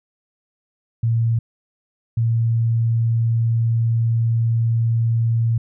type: tone pair in turn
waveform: sine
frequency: 115 / 115 Hz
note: A#2 / A#2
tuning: -23 / -23 cents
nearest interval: unison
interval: 0 cents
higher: neither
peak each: -15 dBFS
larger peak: neither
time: 1.03-1.39 / 2.17-5.58 s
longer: second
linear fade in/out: 5 ms
effects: none